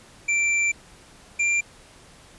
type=tone pair in turn; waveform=square; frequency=2349 / 2374 Hz; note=D7 / D7; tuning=0 / +18 cents; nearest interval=unison; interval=18 cents; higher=second; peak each=-20 dBFS; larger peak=neither; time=0.28-0.72 / 1.39-1.61 s; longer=first; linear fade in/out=10 ms; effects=pink hiss -50 dBFS RMS until 2.38 s + resampled to 24000 Hz